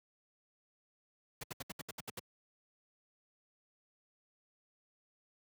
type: noise bursts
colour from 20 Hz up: pink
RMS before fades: -42 dBFS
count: 9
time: 1.41-2.195 s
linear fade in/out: 5 ms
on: 25 ms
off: 70 ms
effects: high-pass 100 Hz 12 dB/octave